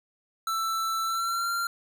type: tone with pitch glide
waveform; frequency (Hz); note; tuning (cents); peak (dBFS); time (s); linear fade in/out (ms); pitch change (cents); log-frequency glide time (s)
square; 1329 to 1380.6; E6 to F6; +14 to -20; -27; 0.47-1.67; 2; +66; 1.03-1.5
effects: none